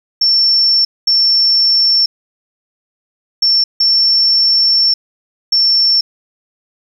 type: tone bursts at uneven times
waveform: sine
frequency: 5420 Hz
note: E8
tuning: 47 cents sharp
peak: -8 dBFS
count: 5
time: 0.21-0.85 / 1.07-2.06 / 3.42-3.64 / 3.8-4.94 / 5.52-6.01 s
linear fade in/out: 5 ms
effects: 7-bit